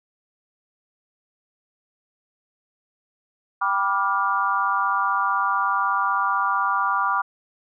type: chord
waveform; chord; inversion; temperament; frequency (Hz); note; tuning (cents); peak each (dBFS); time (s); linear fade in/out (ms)
sine; G dominant seventh; none; just; 784 / 980 / 1176 / 1411.2; G5 / B5 / D6 / F6; 0 / -14 / +2 / +18; -28 / -25 / -22 / -26; 3.61-7.22; 10
effects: none